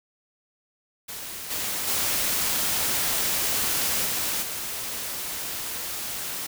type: noise with level steps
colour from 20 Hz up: white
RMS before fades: -36 / -29 / -25 / -27 / -32 dBFS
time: 1.08-6.47 s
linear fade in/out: 10 ms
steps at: 1.5 / 1.87 / 4.05 / 4.42 s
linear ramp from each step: 10 ms
effects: none